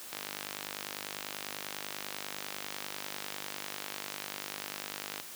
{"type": "click train", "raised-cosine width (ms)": 0.2, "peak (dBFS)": -19, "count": 255, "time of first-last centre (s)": [0.13, 5.2], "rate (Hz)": 50.1, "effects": ["white hiss -46 dBFS RMS until 5.35 s", "high-pass 150 Hz 12 dB/octave"]}